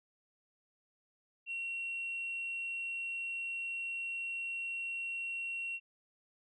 sine tone, 2734 Hz, F7, 37 cents flat, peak -35 dBFS, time 1.46-5.8 s, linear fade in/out 50 ms, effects tanh soft clip ceiling -32 dBFS

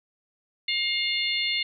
harmonic tone, 710 Hz, F5, 28 cents sharp, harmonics 3 / 4 / 5 / 6, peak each -28 / -29 / -30 / -31 dBFS, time 0.68-1.63 s, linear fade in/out 5 ms, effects none

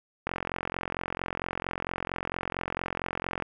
click train, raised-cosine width 0.5 ms, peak -15 dBFS, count 141, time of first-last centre 0.27-3.423 s, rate 44.4 Hz, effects none

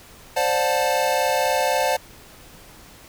square chord, D dominant seventh, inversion third, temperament equal with one note detuned, 523.3 / 587.3 / 723.5 / 880 Hz, C5 / D5 / F#5 / A5, 0 / 0 / -39 / 0 cents, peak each -25 dBFS, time 0.36-1.97 s, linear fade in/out 10 ms, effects pink hiss -46 dBFS RMS until 3.08 s

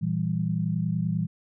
sine chord, E diminished, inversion second, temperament equal with one note detuned, 116.54 / 165.67 / 196 Hz, Bb2 / E3 / G3, 0 / +9 / 0 cents, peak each -30 / -26 / -30 dBFS, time 0.01-1.27 s, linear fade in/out 20 ms, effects none

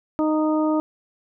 harmonic tone, 309.3 Hz, D#4, 10 cents flat, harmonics 1 / 2 / 3 / 4, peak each -19 / -25 / -29 / -31 dBFS, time 0.19-0.8 s, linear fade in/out 0 ms, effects none

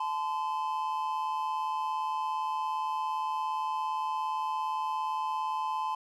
triangle tone pair together, 868 / 1025.4 Hz, A5 / C6, -24 / -35 cents, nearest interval minor third, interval 289 cents, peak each -31 / -30 dBFS, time 0-5.95 s, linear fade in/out 5 ms, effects none

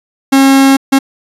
45% pulse tone bursts at uneven times, 270.9 Hz, C#4, 40 cents flat, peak -4 dBFS, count 2, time 0.32-0.77 / 0.92-0.99 s, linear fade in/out 10 ms, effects resampled to 32000 Hz

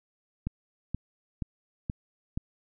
click train, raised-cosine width 5 ms, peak -18 dBFS, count 5, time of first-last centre 0.47-2.375 s, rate 2.1 Hz, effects none

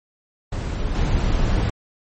brown noise with level steps, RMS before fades -24 / -19 dBFS, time 0.52-1.7 s, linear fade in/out 5 ms, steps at 0.95 s, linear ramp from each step 2 ms, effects MP3 32 kbps

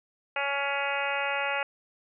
harmonic tone with a mistuned harmonic, 280 Hz, C#4, 18 cents sharp, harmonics 2 / 3 / 4 / 5 / 6 / 7 / 8 / 9 / 10, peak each -34 / -33 / -39 / -34 / -38 / -36 / -38 / -34 / -38 dBFS, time 0.36-1.63 s, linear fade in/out 2 ms, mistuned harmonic 7, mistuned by +17 cents, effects none

